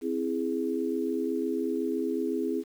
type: chord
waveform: sine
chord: C augmented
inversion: none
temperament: equal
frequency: 261.6 / 329.6 / 415.3 Hz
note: C4 / E4 / G#4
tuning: 0 / 0 / 0 cents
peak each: -31 dBFS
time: 0.01-2.64 s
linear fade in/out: 50 ms
effects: 9-bit